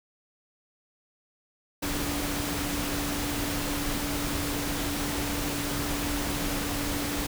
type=tone in noise; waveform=sine; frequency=288.6 Hz; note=D4; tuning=30 cents flat; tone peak=-33 dBFS; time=1.82-7.27 s; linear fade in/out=10 ms; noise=pink; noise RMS=-31 dBFS; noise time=1.82-7.27 s; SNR=-5 dB; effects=none